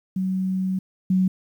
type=tone pair in turn; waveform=sine; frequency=187.9 / 186.49 Hz; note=F#3 / F#3; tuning=+27 / +14 cents; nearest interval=unison; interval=13 cents; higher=first; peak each=-21 / -16 dBFS; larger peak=second; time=0.16-0.79 / 1.1-1.28 s; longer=first; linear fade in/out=5 ms; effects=9-bit